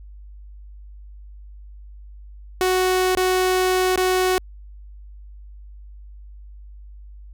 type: tone with dropouts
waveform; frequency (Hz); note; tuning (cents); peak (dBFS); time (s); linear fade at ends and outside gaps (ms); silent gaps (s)
sawtooth; 370; F#4; 0; -13; 2.61-4.38; 0; 3.15-3.172 / 3.959-3.976
effects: added 50 Hz sine -38 dBFS peak until 7.33 s